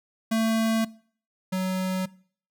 square tone pair in turn, 223.6 / 186.67 Hz, A3 / F#3, +28 / +16 cents, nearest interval minor third, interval 312 cents, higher first, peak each -22 / -25 dBFS, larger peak first, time 0.31-0.85 / 1.52-2.06 s, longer neither, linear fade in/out 10 ms, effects noise-tail reverb RT60 0.5 s tail -21 dB re dry

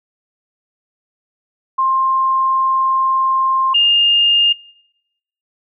sine tone pair in turn, 1057 / 2822 Hz, C6 / F7, +17 / +17 cents, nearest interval octave + perfect fourth, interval 1700 cents, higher second, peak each -12 / -9 dBFS, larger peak second, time 1.78-3.74 / 3.74-4.53 s, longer first, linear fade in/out 10 ms, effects noise-tail reverb RT60 0.9 s tail -25 dB re dry

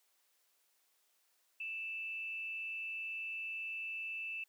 sine tone with amplitude modulation, 2646 Hz, E7, 6 cents sharp, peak -37 dBFS, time 1.6-4.44 s, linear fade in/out 5 ms, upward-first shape sine, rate 218 Hz, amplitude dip 40%, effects white hiss -75 dBFS RMS until 4.48 s + high-pass 400 Hz 12 dB/octave

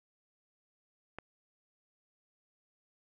click, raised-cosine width 0.5 ms, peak -26 dBFS, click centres 1.186 s, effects none

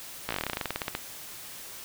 slowing click train, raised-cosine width 0.3 ms, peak -13 dBFS, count 19, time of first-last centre 0.29-0.951 s, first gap 16 ms, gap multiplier 1.09, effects white hiss -43 dBFS RMS until 1.84 s

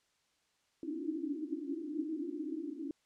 white band-pass noise, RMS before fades -39 dBFS, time 0.83-2.91 s, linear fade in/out 2 ms, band 280 to 330 Hz, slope 96 dB/octave, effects white hiss -75 dBFS RMS until 3.05 s + low-pass 7000 Hz 12 dB/octave

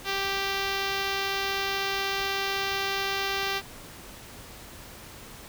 5% pulse tone with notch filter, 392 Hz, G4, in tune, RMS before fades -29 dBFS, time 0.04-3.62 s, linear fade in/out 50 ms, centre 10000 Hz, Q 0.72, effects pink hiss -45 dBFS RMS until 5.48 s

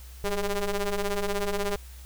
sawtooth ring-modulated tone, 200.8 Hz, G3, 42 cents sharp, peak -19 dBFS, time 0.24-1.76 s, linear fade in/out 0 ms, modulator 209 Hz, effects added 63 Hz sine -42 dBFS peak until 2.05 s + white hiss -52 dBFS RMS until 2.05 s

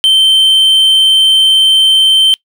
triangle tone, 3109 Hz, G7, 15 cents flat, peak -3 dBFS, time 0.04-2.34 s, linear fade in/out 0 ms, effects noise-tail reverb RT60 0.1 s tail -23 dB re dry

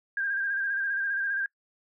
sine tone with vibrato, 1600 Hz, G6, 35 cents sharp, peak -26 dBFS, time 0.17-1.46 s, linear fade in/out 2 ms, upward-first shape square, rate 15 Hz, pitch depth 34 cents each way, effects noise-tail reverb RT60 0.1 s tail -24 dB re dry

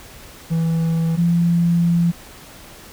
triangle / sine tone pair in turn, 164.1 / 170.76 Hz, E3 / F3, -8 / -39 cents, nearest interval minor second, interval 69 cents, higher second, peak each -14 / -13 dBFS, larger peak second, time 0.5-1.17 / 1.17-2.12 s, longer second, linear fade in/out 20 ms, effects pink hiss -41 dBFS RMS until 2.92 s

